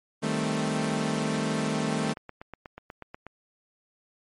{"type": "chord", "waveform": "sawtooth", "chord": "A half-diminished seventh", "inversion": "second", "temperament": "equal", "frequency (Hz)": [155.56, 196, 220, 261.6], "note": ["Eb3", "G3", "A3", "C4"], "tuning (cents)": [0, 0, 0, 0], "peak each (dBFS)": [-27, -30, -25, -29], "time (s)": [0.22, 2.14], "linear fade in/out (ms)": 20}
{"type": "click train", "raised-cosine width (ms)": 0.5, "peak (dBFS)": -25, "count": 11, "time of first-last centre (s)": [2.05, 3.267], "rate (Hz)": 8.22}
{"effects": ["MP3 48 kbps"]}